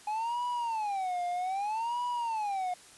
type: tone with vibrato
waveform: triangle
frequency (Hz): 830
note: G#5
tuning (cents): -1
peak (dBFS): -28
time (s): 0.07-2.74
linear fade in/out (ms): 5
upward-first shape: sine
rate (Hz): 0.63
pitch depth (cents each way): 280
effects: white hiss -54 dBFS RMS until 2.97 s + resampled to 24000 Hz